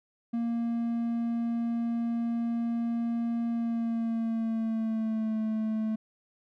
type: tone with pitch glide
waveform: triangle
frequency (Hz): 233.1 to 218.7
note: A#3 to A3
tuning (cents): 0 to -10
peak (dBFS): -25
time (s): 0.33-5.96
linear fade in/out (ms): 10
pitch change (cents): -110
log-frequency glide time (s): 3.49-5.38
effects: none